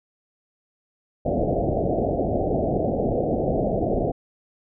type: low-pass noise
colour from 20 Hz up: white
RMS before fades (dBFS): -23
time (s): 1.25-4.12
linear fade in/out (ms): 10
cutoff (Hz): 730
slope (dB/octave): 96
effects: none